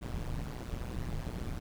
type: noise with amplitude modulation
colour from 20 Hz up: brown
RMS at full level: -33 dBFS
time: 0.01-1.6 s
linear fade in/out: 20 ms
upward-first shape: sine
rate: 121 Hz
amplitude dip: 100%
effects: none